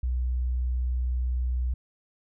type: tone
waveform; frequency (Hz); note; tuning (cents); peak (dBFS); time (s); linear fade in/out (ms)
sine; 62.1; B1; +10; -24; 0.03-1.74; 5
effects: none